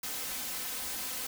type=noise with comb filter; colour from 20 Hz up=white; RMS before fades=-37 dBFS; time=0.03-1.27 s; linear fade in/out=5 ms; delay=3.9 ms; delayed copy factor=+0.6; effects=none